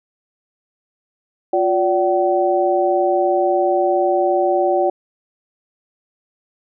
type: tone cluster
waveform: sine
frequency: 354.3 / 578 / 761 Hz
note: F4 / D5 / F#5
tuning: +25 / -28 / +48 cents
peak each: -18 dBFS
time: 1.53-4.9 s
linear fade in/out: 5 ms
effects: none